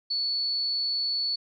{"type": "tone", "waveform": "sine", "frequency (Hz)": 4435, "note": "C#8", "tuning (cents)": 0, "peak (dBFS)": -25, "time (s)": [0.1, 1.36], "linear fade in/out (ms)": 10, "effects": []}